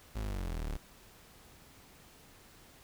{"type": "exponential sweep", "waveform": "35% pulse", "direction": "down", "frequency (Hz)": [55.9, 34.65], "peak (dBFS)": -33, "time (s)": [0.15, 0.77], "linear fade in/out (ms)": 10, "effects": ["pink hiss -58 dBFS RMS until 2.83 s"]}